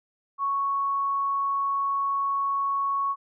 sine tone, 1108.7 Hz, C#6, in tune, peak -23 dBFS, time 0.38-3.16 s, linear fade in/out 50 ms, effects none

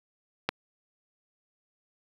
click, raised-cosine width 0.3 ms, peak -9 dBFS, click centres 0.49 s, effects high-pass 100 Hz 12 dB/octave + 8-bit

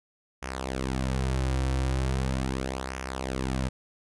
sawtooth tone with flanger, 65.41 Hz, C2, in tune, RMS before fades -29 dBFS, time 0.42-3.69 s, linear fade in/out 10 ms, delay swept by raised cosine 0.24 to 4.84 ms, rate 0.39 Hz, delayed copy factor -0.7, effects resampled to 24000 Hz

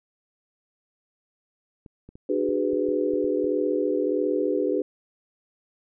clicks, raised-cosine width 3 ms, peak -31 dBFS, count 9, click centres 1.862 / 2.09 / 2.155 / 2.49 / 2.733 / 2.888 / 3.137 / 3.244 / 3.444 s
sine chord, G# half-diminished seventh, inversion second, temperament just, 299 / 373.8 / 415.3 / 498.4 Hz, D4 / F#4 / G#4 / B4, +31 / +18 / 0 / +16 cents, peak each -27 dBFS, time 2.29-4.82 s, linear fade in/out 5 ms
effects none

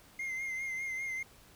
triangle tone with vibrato, 2100 Hz, C7, 6 cents sharp, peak -33 dBFS, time 0.19-1.23 s, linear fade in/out 5 ms, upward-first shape triangle, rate 5 Hz, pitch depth 44 cents each way, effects pink hiss -59 dBFS RMS until 1.55 s

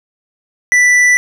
sine tone with hard clipping, 1975.5 Hz, B6, in tune, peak -8 dBFS, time 0.72-1.17 s, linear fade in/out 0 ms, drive 8 dB, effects none

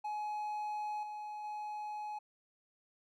triangle tone with level steps, 843 Hz, G#5, 26 cents sharp, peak -34 / -39 / -37 dBFS, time 0.04-2.19 s, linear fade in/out 10 ms, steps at 1.03 / 1.44 s, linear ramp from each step 2 ms, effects none

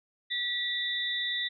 sine tone cluster, 1945 / 3572 / 3843 Hz, B6 / A7 / B7, -27 / +25 / -48 cents, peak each -33 / -32 / -35 dBFS, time 0.3-1.49 s, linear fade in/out 20 ms, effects none

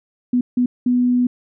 sine tone bursts at uneven times, 246.9 Hz, B3, in tune, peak -13 dBFS, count 3, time 0.33-0.41 / 0.57-0.66 / 0.86-1.27 s, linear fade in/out 5 ms, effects none

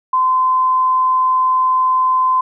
sine tone, 1029 Hz, C6, 29 cents flat, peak -11 dBFS, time 0.13-2.41 s, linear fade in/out 5 ms, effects none

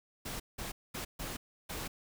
pink noise bursts at uneven times, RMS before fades -40 dBFS, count 5, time 0.25-0.4 / 0.58-0.72 / 0.94-1.05 / 1.19-1.37 / 1.69-1.88 s, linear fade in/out 10 ms, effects none

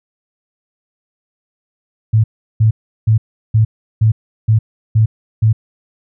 sine tone bursts, 110 Hz, A2, in tune, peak -7 dBFS, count 8, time 2.13-5.53 s, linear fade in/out 10 ms, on 110 ms, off 360 ms, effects none

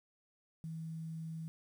sine tone with quantisation, 161.5 Hz, E3, 35 cents flat, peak -40 dBFS, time 0.64-1.48 s, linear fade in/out 0 ms, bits 11, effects none

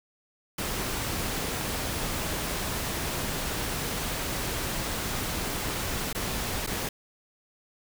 pink noise with dropouts, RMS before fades -31 dBFS, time 0.58-6.89 s, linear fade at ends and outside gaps 5 ms, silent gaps 6.129-6.148 / 6.665-6.672 s, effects none

